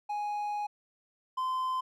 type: tone pair in turn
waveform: triangle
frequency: 830.6 / 1031.5 Hz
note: G#5 / C6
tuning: 0 / -25 cents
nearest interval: major third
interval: 375 cents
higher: second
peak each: -29 / -27 dBFS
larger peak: second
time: 0.09-0.67 / 1.37-1.81 s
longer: first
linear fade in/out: 10 ms
effects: none